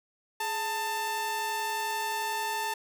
sawtooth tone pair together, 419.5 / 890.4 Hz, G#4 / A5, +17 / +20 cents, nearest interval octave + minor second, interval 1303 cents, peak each -36 / -26 dBFS, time 0.4-2.74 s, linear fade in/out 5 ms, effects none

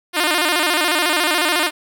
5% pulse tone with vibrato, 328.2 Hz, E4, 8 cents flat, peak -4 dBFS, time 0.13-1.71 s, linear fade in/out 50 ms, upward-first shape square, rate 14 Hz, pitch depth 130 cents each way, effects none

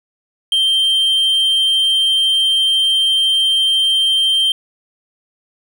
triangle tone, 3147 Hz, G7, 6 cents sharp, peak -10 dBFS, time 0.52-4.52 s, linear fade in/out 2 ms, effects none

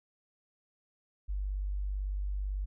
sine tone, 49 Hz, G1, in tune, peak -31 dBFS, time 1.28-2.66 s, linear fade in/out 20 ms, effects none

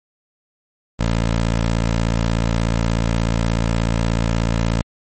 15% pulse tone, 56.6 Hz, A1, 50 cents sharp, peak -10 dBFS, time 0.99-4.82 s, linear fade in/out 10 ms, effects MP3 32 kbps

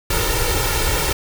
pink noise with comb filter, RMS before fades -19 dBFS, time 0.1-1.13 s, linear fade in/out 5 ms, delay 2.2 ms, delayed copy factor +0.85, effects none

